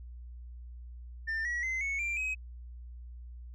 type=tone with pitch steps; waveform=sine; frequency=1794 / 1922.8 / 2061 / 2209 / 2367 / 2537 Hz; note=A6 / B6 / C7 / C#7 / D7 / D#7; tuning=+33 / -47 / -27 / -7 / +13 / +33 cents; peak=-28 dBFS; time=1.27-2.35 s; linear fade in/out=20 ms; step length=180 ms; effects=tanh soft clip ceiling -30 dBFS + added 60 Hz sine -43 dBFS peak until 3.54 s